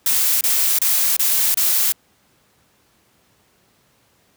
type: noise bursts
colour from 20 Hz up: blue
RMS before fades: -17 dBFS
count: 5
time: 0.06-1.922 s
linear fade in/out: 2 ms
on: 350 ms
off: 28 ms
effects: pink hiss -59 dBFS RMS until 4.36 s + high-pass 80 Hz 12 dB/octave